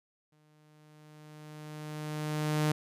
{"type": "tone with exponential growth", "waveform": "sawtooth", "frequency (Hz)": 152.2, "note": "D#3", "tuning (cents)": -38, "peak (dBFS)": -21, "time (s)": [0.32, 2.72], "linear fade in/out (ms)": 5, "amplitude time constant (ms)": 520, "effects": ["resampled to 32000 Hz"]}